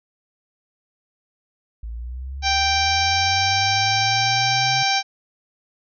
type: linear sweep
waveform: sine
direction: up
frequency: 54.5 to 130 Hz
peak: -28 dBFS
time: 1.83-4.83 s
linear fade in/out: 5 ms
type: harmonic tone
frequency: 784 Hz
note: G5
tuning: in tune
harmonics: 1 / 2 / 3 / 4 / 5 / 6 / 7 / 8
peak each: -21 / -27 / -24 / -29 / -26 / -29 / -25 / -31 dBFS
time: 2.42-5.03 s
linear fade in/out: 50 ms
effects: none